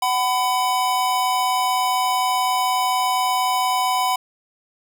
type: tone pair together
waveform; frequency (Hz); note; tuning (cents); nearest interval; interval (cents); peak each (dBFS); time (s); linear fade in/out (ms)
square; 750.7 / 1002; F#5 / B5; +25 / +25; perfect fourth; 500; -22 / -21; 0.02-4.16; 5
effects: none